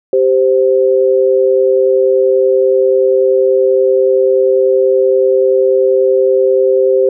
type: tone pair together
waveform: sine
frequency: 390.7 / 521.1 Hz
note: G4 / C5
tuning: -6 / -7 cents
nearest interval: perfect fourth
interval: 499 cents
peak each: -10 dBFS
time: 0.13-7.09 s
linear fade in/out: 2 ms
effects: none